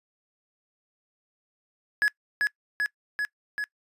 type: tone with echo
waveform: triangle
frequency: 1688 Hz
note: G#6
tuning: 28 cents sharp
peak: -17 dBFS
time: 2.02-2.08 s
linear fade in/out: 0 ms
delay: 390 ms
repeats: 4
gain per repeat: -2 dB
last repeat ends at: 3.64 s
effects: noise-tail reverb RT60 0.1 s tail -23 dB re dry + resampled to 32000 Hz